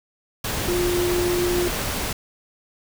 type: tone in noise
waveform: sine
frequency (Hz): 353.5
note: F4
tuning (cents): +21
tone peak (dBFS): -20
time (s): 0.68-1.68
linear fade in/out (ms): 5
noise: pink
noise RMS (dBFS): -26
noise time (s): 0.44-2.13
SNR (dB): +3
effects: none